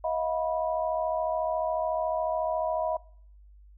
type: tone cluster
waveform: sine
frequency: 637 / 711 / 979 Hz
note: D#5 / F5 / B5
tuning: +41 / +31 / -15 cents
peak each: -28 / -32 / -33 dBFS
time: 0.04-2.97 s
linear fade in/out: 5 ms
effects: noise-tail reverb RT60 0.7 s tail -24 dB re dry + added 50 Hz sine -50 dBFS peak until 3.77 s